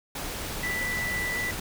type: tone in noise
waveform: sine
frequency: 1976 Hz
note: B6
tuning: in tune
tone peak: -28 dBFS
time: 0.63-1.51 s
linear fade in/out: 5 ms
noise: pink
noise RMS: -34 dBFS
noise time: 0.15-1.6 s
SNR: +3 dB
effects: none